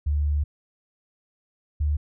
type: tone pair in turn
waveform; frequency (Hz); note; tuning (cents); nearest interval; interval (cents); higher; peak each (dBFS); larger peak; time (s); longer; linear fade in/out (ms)
sine; 73.42 / 74.23; D2 / D2; 0 / +19; unison; 19; second; -20 / -20; neither; 0.06-0.44 / 1.8-1.97; first; 10
effects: none